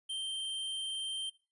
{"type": "tone", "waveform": "square", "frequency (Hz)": 3139, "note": "G7", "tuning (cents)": 2, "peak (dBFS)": -36, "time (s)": [0.09, 1.3], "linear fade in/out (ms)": 10, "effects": ["noise-tail reverb RT60 0.3 s tail -17 dB re dry", "resampled to 24000 Hz"]}